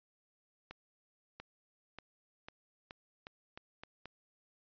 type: accelerating click train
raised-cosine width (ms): 0.3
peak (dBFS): -30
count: 9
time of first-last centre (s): 0.71-4.057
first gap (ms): 690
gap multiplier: 0.85
effects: resampled to 11025 Hz